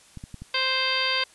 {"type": "clicks", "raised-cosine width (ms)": 5, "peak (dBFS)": -25, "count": 4, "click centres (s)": [0.173, 0.239, 0.343, 0.42]}
{"type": "harmonic tone", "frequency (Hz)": 523.3, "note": "C5", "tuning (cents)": 0, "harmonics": [1, 2, 3, 4, 5, 6, 7, 8, 9], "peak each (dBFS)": [-34, -31, -31, -30, -30, -30, -31, -39, -29], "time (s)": [0.54, 1.24], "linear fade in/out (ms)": 5}
{"effects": ["white hiss -54 dBFS RMS until 1.34 s", "resampled to 24000 Hz"]}